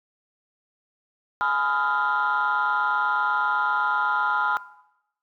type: chord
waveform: sine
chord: F half-diminished seventh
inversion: first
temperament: just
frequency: 838.1 / 1005.8 / 1257.2 / 1396.9 Hz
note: Ab5 / Cb6 / Eb6 / F6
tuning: +16 / +31 / +18 / 0 cents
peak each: -26 / -25 / -27 / -23 dBFS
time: 1.41-4.57 s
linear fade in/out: 0 ms
effects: noise-tail reverb RT60 0.8 s tail -17 dB re dry + tanh soft clip ceiling -15 dBFS